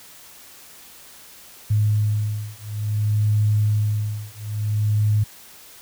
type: beating tone pair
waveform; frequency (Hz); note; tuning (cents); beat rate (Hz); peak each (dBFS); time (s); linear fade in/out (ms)
sine; 105.5 / 106.07; G#2 / G#2; +28 / +37; 0.57; -21; 1.7-5.24; 10
effects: white hiss -45 dBFS RMS until 5.81 s